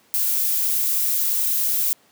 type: noise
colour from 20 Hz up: violet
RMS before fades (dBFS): -21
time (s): 0.14-1.93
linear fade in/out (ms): 0
effects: pink hiss -57 dBFS RMS until 2.11 s + high-pass 200 Hz 12 dB/octave